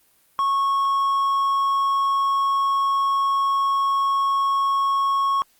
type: tone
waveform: triangle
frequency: 1100 Hz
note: C#6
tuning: 14 cents flat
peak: -16 dBFS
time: 0.39-5.42 s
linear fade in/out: 0 ms
effects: white hiss -60 dBFS RMS until 5.59 s + Opus 32 kbps